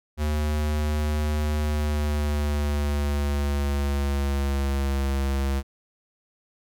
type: tone with pitch glide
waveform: square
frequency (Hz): 75.4 to 68.35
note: D2 to C#2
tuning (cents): +46 to -24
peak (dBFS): -23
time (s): 0.17-5.63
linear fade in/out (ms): 50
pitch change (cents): -170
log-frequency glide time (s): 1.55-5.07
effects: none